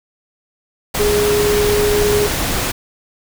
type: tone in noise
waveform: sine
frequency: 415.3 Hz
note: G#4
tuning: in tune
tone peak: -13 dBFS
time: 0.99-2.27 s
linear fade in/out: 10 ms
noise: pink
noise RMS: -19 dBFS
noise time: 0.94-2.72 s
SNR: +3 dB
effects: none